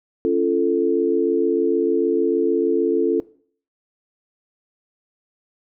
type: chord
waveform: sine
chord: Db augmented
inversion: none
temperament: equal with one note detuned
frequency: 277.2 / 343.8 / 440 Hz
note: Db4 / F4 / A4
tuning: 0 / -27 / 0 cents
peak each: -23 / -20 / -19 dBFS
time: 0.25-3.2 s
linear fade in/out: 0 ms
effects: noise-tail reverb RT60 0.5 s tail -19 dB re dry